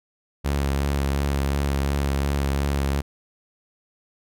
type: tone with vibrato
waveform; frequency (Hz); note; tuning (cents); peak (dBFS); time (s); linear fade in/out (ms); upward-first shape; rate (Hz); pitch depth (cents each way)
sawtooth; 70; C#2; +18; -17; 0.44-3.02; 20; sine; 2.8; 21
effects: none